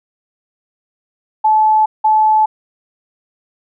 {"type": "tone pair in turn", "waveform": "sine", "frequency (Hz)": [865, 865], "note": ["A5", "A5"], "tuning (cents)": [-30, -30], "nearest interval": "unison", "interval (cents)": 0, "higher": "neither", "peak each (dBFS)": -8, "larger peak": "neither", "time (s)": [[1.44, 1.86], [2.04, 2.46]], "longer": "neither", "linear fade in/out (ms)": 10, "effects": []}